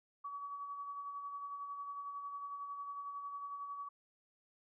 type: tone with tremolo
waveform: sine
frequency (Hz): 1136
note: C#6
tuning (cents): +42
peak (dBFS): -40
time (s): 0.24-3.89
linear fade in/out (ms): 10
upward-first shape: sine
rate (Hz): 11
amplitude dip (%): 40
effects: none